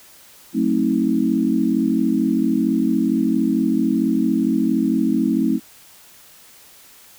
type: chord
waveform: sine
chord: F# diminished seventh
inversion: none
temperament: just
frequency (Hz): 185 / 222 / 266.4 / 319.7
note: F#3 / A3 / C4 / Eb4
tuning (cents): 0 / +16 / +31 / +47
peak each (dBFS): -25 / -20 / -20 / -21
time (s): 0.53-5.6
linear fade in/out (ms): 50
effects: white hiss -47 dBFS RMS until 7.18 s